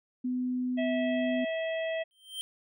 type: tone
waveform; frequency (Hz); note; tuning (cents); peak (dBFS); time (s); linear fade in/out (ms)
sine; 251.2; B3; +30; -28; 0.24-1.45; 10
type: harmonic tone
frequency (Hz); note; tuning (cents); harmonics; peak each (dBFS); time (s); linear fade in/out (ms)
650; E5; -24; 1 / 3 / 4 / 5; -30 / -39 / -43 / -45; 0.77-2.04; 20
type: tone with exponential growth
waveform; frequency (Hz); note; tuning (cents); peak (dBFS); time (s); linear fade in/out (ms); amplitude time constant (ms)
square; 3136; G7; 0; -32; 2.11-2.41; 0; 65
effects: none